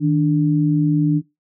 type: tone pair together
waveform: sine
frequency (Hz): 156.48 / 293.7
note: D#3 / D4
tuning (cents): +10 / 0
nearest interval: major seventh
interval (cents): 1090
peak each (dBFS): -16 / -16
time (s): 0-1.22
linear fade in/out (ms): 50
effects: noise-tail reverb RT60 0.2 s tail -20 dB re dry